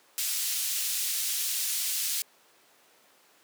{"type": "band-pass noise", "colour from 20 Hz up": "white", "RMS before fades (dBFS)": -30, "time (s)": [0.18, 2.22], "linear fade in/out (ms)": 0, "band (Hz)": [3100, 15000], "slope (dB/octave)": 12, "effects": ["pink hiss -60 dBFS RMS until 3.43 s", "high-pass 400 Hz 12 dB/octave"]}